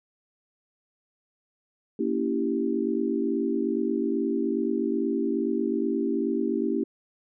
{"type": "chord", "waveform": "sine", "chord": "A# diminished seventh", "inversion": "none", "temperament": "equal with one note detuned", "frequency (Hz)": [233.1, 281.9, 329.6, 392], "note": ["A#3", "C#4", "E4", "G4"], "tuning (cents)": [0, 29, 0, 0], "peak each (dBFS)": -29, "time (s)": [1.99, 6.84], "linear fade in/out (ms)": 5, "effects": []}